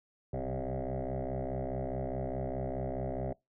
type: tone with frequency modulation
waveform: sine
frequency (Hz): 261.6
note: C4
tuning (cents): 0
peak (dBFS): -31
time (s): 0.33-3.33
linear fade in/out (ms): 5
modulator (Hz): 64.8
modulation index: 6.7
effects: noise-tail reverb RT60 0.2 s tail -25 dB re dry + tanh soft clip ceiling -30 dBFS